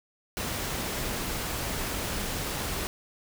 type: noise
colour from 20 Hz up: pink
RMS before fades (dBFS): -32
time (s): 0.37-2.87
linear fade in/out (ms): 0
effects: none